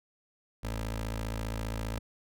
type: tone with notch filter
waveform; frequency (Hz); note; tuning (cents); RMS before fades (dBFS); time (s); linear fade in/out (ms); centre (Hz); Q
15% pulse; 55; A1; 0; -35; 0.63-1.99; 10; 160; 1.8
effects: none